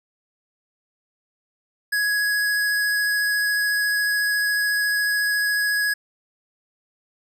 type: tone with vibrato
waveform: square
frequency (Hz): 1670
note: G#6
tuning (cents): +9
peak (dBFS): -20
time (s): 1.92-5.94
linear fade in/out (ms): 10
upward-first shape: triangle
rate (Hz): 14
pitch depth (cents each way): 9
effects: none